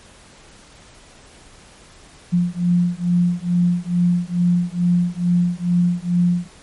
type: beating tone pair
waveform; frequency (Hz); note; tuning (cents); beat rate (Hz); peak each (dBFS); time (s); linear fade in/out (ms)
sine; 174.61 / 176.91; F3 / F3; 0 / +23; 2.3; -18; 2.32-6.48; 20
effects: pink hiss -46 dBFS RMS until 6.62 s + MP3 48 kbps